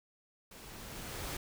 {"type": "noise with level ramp", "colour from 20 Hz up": "pink", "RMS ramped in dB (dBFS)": [-52, -39], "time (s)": [0.51, 1.37], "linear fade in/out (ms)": 5, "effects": []}